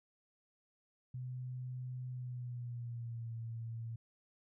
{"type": "tone with pitch glide", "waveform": "sine", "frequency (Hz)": [126.4, 114.58], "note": ["B2", "A#2"], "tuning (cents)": [41, -29], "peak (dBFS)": -40, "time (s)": [1.14, 3.96], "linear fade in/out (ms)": 5, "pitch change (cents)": -170, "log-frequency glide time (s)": [2.09, 3.33], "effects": []}